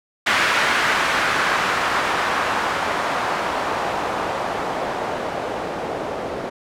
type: noise with low-pass filter sweep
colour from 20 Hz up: blue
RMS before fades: -22 dBFS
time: 0.26-6.5 s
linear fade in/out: 10 ms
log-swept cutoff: 1700 to 550 Hz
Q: 1.2
effects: none